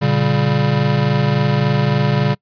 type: chord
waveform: square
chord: G diminished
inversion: first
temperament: just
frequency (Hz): 117.6 / 141.12 / 196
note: Bb2 / Db3 / G3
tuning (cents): +16 / +31 / 0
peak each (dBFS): -21 / -16 / -21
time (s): 0.01-2.35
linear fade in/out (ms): 20
effects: noise-tail reverb RT60 0.1 s tail -26 dB re dry + resampled to 11025 Hz